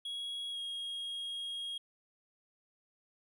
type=tone with pitch glide; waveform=triangle; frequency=3322 to 3272 Hz; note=G#7 to G#7; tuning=0 to -26 cents; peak=-36 dBFS; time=0.05-1.78 s; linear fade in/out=5 ms; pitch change=-26 cents; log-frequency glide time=0.51-0.58 s; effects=none